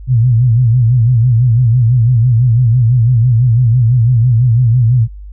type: tone with vibrato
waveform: sine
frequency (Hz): 119.6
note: A#2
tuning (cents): +45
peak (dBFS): -6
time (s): 0.07-5.08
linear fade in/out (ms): 50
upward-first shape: sine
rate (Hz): 6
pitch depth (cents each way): 130
effects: added 50 Hz sine -27 dBFS peak until 5.32 s